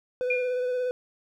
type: tone with vibrato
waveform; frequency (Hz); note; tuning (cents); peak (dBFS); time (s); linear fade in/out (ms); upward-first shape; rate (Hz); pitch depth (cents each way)
triangle; 500; B4; +21; -23; 0.21-0.91; 0; sine; 17; 21
type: tone with exponential decay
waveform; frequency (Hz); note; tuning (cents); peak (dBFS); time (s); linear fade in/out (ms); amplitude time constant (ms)
sine; 2416; D7; +48; -22; 0.3-0.63; 5; 71
effects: none